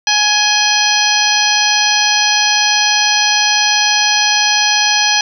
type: harmonic tone with a mistuned harmonic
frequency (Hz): 839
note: G#5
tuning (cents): +17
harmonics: 1 / 2 / 3 / 4 / 5 / 6 / 7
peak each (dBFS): -18 / -18 / -18 / -18 / -18 / -18 / -18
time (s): 0.07-5.21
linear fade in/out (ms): 2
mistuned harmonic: 4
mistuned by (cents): -76
effects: 7-bit